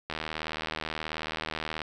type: click train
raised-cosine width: 0.3 ms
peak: -16 dBFS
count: 136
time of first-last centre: 0.1-1.818 s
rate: 78.6 Hz
effects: none